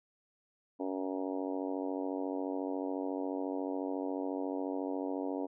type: harmonic tone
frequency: 94.1 Hz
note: F#2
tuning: 30 cents sharp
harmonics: 3 / 4 / 5 / 6 / 7 / 8 / 9 / 10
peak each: -36 / -42 / -41 / -44 / -44 / -48 / -49 / -49 dBFS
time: 0.79-5.47 s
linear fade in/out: 20 ms
effects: none